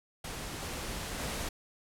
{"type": "noise with level steps", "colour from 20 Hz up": "pink", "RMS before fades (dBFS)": [-40, -38, -36], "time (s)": [0.24, 1.49], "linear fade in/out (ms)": 5, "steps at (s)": [0.62, 1.19], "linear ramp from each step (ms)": 10, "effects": ["low-pass 12000 Hz 12 dB/octave"]}